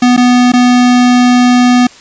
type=tone with dropouts; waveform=square; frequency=246.9 Hz; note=B3; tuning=in tune; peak=-5 dBFS; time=0.02-1.87 s; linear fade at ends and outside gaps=5 ms; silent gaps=0.166-0.175 / 0.52-0.535 s; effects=white hiss -36 dBFS RMS until 2 s + resampled to 16000 Hz